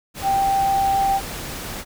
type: tone in noise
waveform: sine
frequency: 784 Hz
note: G5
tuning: in tune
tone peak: -16 dBFS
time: 0.22-1.21 s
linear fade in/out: 50 ms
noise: pink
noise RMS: -31 dBFS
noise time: 0.14-1.85 s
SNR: +12 dB
effects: none